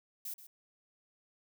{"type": "noise with echo", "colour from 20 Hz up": "violet", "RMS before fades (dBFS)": -41, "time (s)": [0.25, 0.34], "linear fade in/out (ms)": 5, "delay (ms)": 130, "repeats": 1, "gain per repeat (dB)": -13, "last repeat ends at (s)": 0.47, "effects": []}